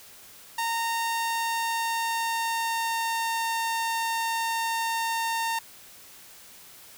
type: tone with pitch glide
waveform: sawtooth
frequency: 920 to 913.1 Hz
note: A#5 to A#5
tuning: -23 to -36 cents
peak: -22 dBFS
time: 0.58-5.59 s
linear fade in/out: 5 ms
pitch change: -13 cents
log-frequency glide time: 0.92-3.49 s
effects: white hiss -49 dBFS RMS until 6.97 s